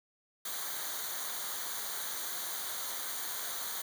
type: noise with comb filter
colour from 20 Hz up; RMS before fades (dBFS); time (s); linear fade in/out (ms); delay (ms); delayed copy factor
white; -38; 0.45-3.82; 5; 0.38; -0.75
effects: none